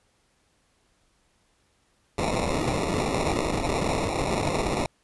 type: noise with sample-and-hold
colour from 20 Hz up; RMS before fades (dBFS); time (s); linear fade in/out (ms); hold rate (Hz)
white; -26; 2.18-4.86; 2; 1575
effects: pink hiss -67 dBFS RMS until 5.03 s + resampled to 24000 Hz